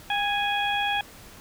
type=harmonic tone with a mistuned harmonic; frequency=830.6 Hz; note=G#5; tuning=in tune; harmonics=1 / 2 / 3 / 4; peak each=-26 / -30 / -30 / -30 dBFS; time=0.1-1.01 s; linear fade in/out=2 ms; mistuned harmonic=1; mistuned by=-42 cents; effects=pink hiss -47 dBFS RMS until 1.4 s